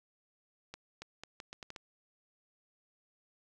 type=accelerating click train; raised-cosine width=0.2 ms; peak=-27 dBFS; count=8; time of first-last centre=0.74-1.762 s; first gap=280 ms; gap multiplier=0.77; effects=none